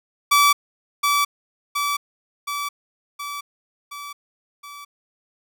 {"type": "tone with echo", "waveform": "sawtooth", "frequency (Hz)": 1153, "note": "D6", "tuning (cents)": -32, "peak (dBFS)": -9, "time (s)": [0.31, 0.53], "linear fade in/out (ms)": 10, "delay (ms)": 720, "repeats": 6, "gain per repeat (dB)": -4, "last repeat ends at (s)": 4.85, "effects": []}